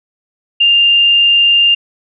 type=tone with frequency modulation; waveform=sine; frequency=2800 Hz; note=F7; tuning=4 cents sharp; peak=-6 dBFS; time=0.6-1.75 s; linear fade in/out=10 ms; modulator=32.7 Hz; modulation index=0.49; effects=none